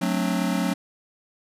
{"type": "chord", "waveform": "square", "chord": "D dominant seventh", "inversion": "first", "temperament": "just", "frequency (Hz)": [183.54, 220.2, 264.3, 293.7], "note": ["F#3", "A3", "C4", "D4"], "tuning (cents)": [-14, 2, 18, 0], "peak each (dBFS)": [-26, -29, -29, -31], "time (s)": [0.01, 0.74], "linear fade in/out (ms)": 10, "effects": ["resampled to 32000 Hz"]}